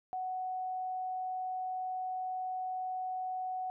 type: tone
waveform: sine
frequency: 743 Hz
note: F#5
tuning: 7 cents sharp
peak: -34 dBFS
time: 0.13-3.7 s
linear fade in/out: 0 ms
effects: none